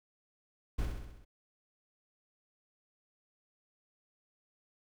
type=noise with echo; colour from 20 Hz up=brown; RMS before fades=-32 dBFS; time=0.78-0.86 s; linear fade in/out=10 ms; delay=65 ms; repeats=6; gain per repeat=-4 dB; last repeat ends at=1.25 s; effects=none